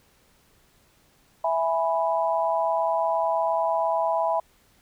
sine chord, E major, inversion none, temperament equal, 659.3 / 830.6 / 987.8 Hz, E5 / G#5 / B5, 0 / 0 / 0 cents, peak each -24 / -27 / -26 dBFS, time 1.44-4.4 s, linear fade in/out 5 ms, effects pink hiss -61 dBFS RMS until 4.81 s

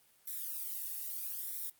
violet noise with flanger, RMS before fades -40 dBFS, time 0.27-1.7 s, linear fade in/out 5 ms, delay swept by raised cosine 0.52 to 1.12 ms, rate 0.78 Hz, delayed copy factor +0.95, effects white hiss -67 dBFS RMS until 1.79 s + Opus 32 kbps

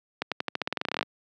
accelerating click train, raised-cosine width 0.3 ms, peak -11 dBFS, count 18, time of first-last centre 0.22-1.028 s, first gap 97 ms, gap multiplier 0.9, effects high-pass 200 Hz 12 dB/octave

